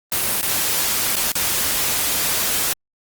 white noise with dropouts, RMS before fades -20 dBFS, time 0.12-2.73 s, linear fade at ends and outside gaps 1 ms, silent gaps 0.413-0.428 / 1.156-1.166 / 1.319-1.353 s, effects Opus 24 kbps

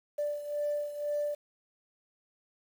sine beating tone pair, 587.3 / 589.3 Hz, D5 / D5, 0 / +6 cents, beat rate 2 Hz, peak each -31 / -36 dBFS, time 0.18-1.35 s, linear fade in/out 10 ms, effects tanh soft clip ceiling -24 dBFS + 9-bit

